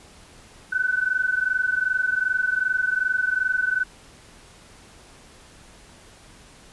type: tone pair together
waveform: sine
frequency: 1496 / 1518.6 Hz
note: F#6 / F#6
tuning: +19 / +45 cents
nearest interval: unison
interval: 26 cents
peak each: -23 dBFS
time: 0.72-3.84 s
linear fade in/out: 10 ms
effects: pink hiss -49 dBFS RMS until 6.72 s + resampled to 24000 Hz